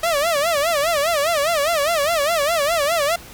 sawtooth tone with vibrato, 622.3 Hz, D#5, in tune, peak -13 dBFS, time 0.03-3.16 s, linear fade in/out 5 ms, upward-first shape sine, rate 4.9 Hz, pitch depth 180 cents each way, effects pink hiss -40 dBFS RMS until 3.33 s

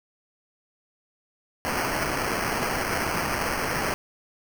white noise with sample-and-hold, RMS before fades -27 dBFS, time 1.65-3.94 s, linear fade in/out 0 ms, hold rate 3675 Hz, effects none

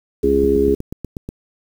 harmonic tone, 68.7 Hz, C#2, 15 cents flat, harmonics 1 / 3 / 4 / 5 / 6, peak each -23 / -25 / -20 / -21 / -14 dBFS, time 0.23-0.75 s, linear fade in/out 10 ms
click train, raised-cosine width 3 ms, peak -14 dBFS, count 8, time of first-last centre 0.44-1.29 s, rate 8.24 Hz
effects 7-bit

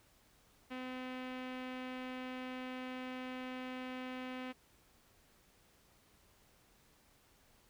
sawtooth tone with low-pass filter, 255.4 Hz, C4, 42 cents flat, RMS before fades -44 dBFS, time 0.7-4.53 s, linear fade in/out 20 ms, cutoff 2700 Hz, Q 2, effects pink hiss -68 dBFS RMS until 7.69 s

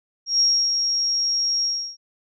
sine tone with ADSR envelope, 5588 Hz, F8, in tune, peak -14 dBFS, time 0.26-1.97 s, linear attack 140 ms, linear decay 300 ms, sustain -5 dB, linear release 330 ms, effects none

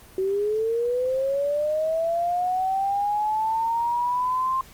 sine linear sweep, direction up, 374.8 to 1058 Hz, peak -21 dBFS, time 0.18-4.61 s, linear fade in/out 2 ms, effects pink hiss -49 dBFS RMS until 4.73 s + Opus 24 kbps

